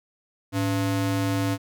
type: ring-modulated tone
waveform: square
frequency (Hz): 196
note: G3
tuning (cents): 0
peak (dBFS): -20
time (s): 0.52-1.58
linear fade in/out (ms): 50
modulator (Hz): 88.2
effects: none